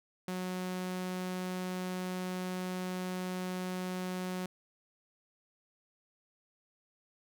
sawtooth tone, 183.3 Hz, F#3, 16 cents flat, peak -31 dBFS, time 0.28-4.46 s, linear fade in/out 2 ms, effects none

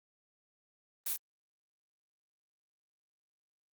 blue noise with echo, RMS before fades -35 dBFS, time 1.06-1.13 s, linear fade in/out 5 ms, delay 36 ms, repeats 1, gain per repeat -3 dB, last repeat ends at 1.166 s, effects Opus 32 kbps

